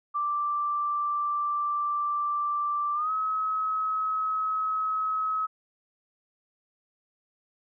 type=tone with pitch glide; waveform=sine; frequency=1174.7 to 1281 Hz; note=D6 to E6; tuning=0 to -50 cents; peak=-25 dBFS; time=0.14-5.47 s; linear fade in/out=20 ms; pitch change=+150 cents; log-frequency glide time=2.94-3.11 s; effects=none